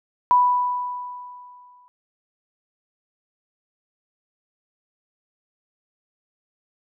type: tone with exponential decay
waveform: sine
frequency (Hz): 987.8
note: B5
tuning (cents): 0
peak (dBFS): -11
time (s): 0.31-1.88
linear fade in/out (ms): 0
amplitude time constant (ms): 340
effects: none